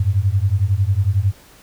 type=beating tone pair; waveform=sine; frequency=92.6 / 103.6 Hz; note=F#2 / G#2; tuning=+2 / -4 cents; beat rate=11 Hz; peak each=-17 dBFS; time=0-1.32 s; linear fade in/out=5 ms; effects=pink hiss -47 dBFS RMS until 1.62 s